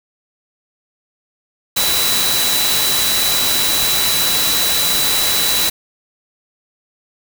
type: tone in noise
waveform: sine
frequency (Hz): 3951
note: B7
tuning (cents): 0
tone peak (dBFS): -18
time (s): 1.76-5.7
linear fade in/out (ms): 10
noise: white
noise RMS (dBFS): -17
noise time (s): 1.76-5.7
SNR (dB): -4
effects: none